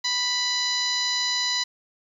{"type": "harmonic tone with a mistuned harmonic", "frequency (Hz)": 987.8, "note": "B5", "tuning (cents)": 0, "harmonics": [1, 2, 3, 4, 5, 6, 7], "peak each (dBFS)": [-34, -30, -36, -25, -30, -34, -36], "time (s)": [0.04, 1.64], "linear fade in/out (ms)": 10, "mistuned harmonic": 4, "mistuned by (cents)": 27, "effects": ["9-bit"]}